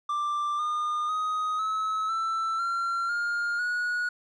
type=tone with pitch steps; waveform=triangle; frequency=1180 / 1216 / 1253.1 / 1291.3 / 1330.6 / 1371.2 / 1413 / 1456.1 Hz; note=D6 / D#6 / D#6 / E6 / E6 / F6 / F6 / F#6; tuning=+8 / -40 / +12 / -36 / +16 / -32 / +20 / -28 cents; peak=-24 dBFS; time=0.09-4.09 s; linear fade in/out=5 ms; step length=500 ms; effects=resampled to 22050 Hz + 11-bit